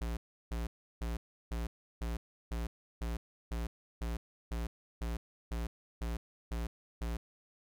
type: tone bursts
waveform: square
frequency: 57.7 Hz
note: A#1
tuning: 17 cents flat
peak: -35 dBFS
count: 15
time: 0.01-7.17 s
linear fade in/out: 5 ms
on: 160 ms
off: 340 ms
effects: none